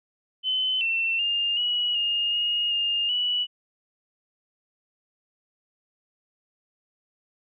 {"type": "tone with pitch steps", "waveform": "sine", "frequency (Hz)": [3043, 2693, 2813, 2921, 2837, 2863, 2823, 2948], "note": ["F#7", "E7", "F7", "F#7", "F7", "F7", "F7", "F#7"], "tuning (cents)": [48, 36, 12, -23, 27, 42, 18, -7], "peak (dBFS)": -22, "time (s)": [0.43, 3.47], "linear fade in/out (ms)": 50, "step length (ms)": 380, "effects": []}